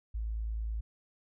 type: tone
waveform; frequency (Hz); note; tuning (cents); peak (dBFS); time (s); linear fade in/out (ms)
sine; 54.8; A1; -6; -32; 0.14-0.81; 10
effects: none